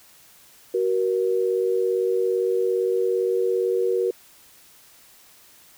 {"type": "tone pair together", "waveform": "sine", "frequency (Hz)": [375.4, 473], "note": ["F#4", "A#4"], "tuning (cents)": [25, 25], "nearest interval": "major third", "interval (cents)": 400, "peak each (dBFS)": -22, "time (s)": [0.74, 4.11], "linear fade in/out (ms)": 5, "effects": ["white hiss -52 dBFS RMS until 5.77 s"]}